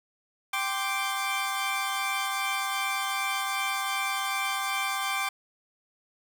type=chord; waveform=20% pulse; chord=G suspended fourth; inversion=none; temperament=equal; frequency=784 / 1046.5 / 1174.7 Hz; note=G5 / C6 / D6; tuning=0 / 0 / 0 cents; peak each=-27 / -29 / -26 dBFS; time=0.53-5.29 s; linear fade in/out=5 ms; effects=none